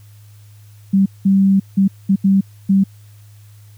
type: tone bursts at uneven times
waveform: sine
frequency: 194.5 Hz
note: G3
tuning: 13 cents flat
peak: -9 dBFS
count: 6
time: 0.93-1.06 / 1.25-1.6 / 1.77-1.88 / 2.09-2.16 / 2.24-2.41 / 2.69-2.84 s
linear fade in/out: 10 ms
effects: added 104 Hz sine -40 dBFS peak until 3.77 s + white hiss -54 dBFS RMS until 3.77 s